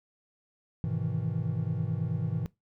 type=chord; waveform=triangle; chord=E major seventh; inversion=first; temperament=equal with one note detuned; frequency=103.83 / 126.65 / 155.56 / 164.81 Hz; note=G#2 / B2 / D#3 / E3; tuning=0 / +44 / 0 / 0 cents; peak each=-32 dBFS; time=0.84-2.46 s; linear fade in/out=0 ms; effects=noise-tail reverb RT60 0.2 s tail -21 dB re dry